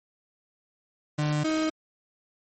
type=tone pair in turn; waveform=35% pulse; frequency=150 / 314.6 Hz; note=D3 / D#4; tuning=+37 / +19 cents; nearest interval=octave + minor second; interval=1282 cents; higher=second; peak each=-22 dBFS; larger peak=neither; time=1.18-1.44 / 1.44-1.7 s; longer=neither; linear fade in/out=10 ms; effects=MP3 32 kbps